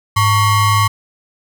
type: ring-modulated tone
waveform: square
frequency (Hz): 506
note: B4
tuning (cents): +42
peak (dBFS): -8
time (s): 0.16-0.88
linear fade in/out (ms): 10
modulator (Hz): 610
effects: none